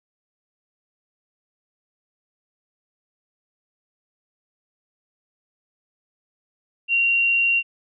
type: tone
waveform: sine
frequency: 2757 Hz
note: F7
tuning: 23 cents flat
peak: -16 dBFS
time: 6.88-7.63 s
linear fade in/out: 50 ms
effects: none